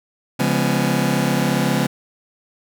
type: chord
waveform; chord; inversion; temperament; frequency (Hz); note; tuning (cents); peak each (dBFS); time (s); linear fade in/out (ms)
sawtooth; C# dominant seventh; none; just; 138.59 / 173.24 / 207.9 / 249.5; C#3 / E#3 / G#3 / B3; 0 / -14 / +2 / +18; -18; 0.39-1.87; 10
effects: none